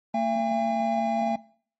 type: tone cluster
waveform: triangle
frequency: 226.4 / 676 / 808 Hz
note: A3 / E5 / G#5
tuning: +50 / +43 / -48 cents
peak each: -25 dBFS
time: 0.14-1.36 s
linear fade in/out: 5 ms
effects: noise-tail reverb RT60 0.5 s tail -20 dB re dry + MP3 32 kbps